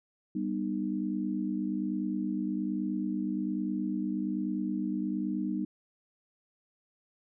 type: chord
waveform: sine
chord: G augmented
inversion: none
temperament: just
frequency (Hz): 196 / 245 / 306.2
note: G3 / B3 / D#4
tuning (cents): 0 / -14 / -28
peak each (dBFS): -33 / -35 / -33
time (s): 0.35-5.65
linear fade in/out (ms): 5
effects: none